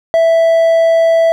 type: tone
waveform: triangle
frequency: 659.3 Hz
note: E5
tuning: in tune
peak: -5 dBFS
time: 0.14-1.32 s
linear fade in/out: 0 ms
effects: none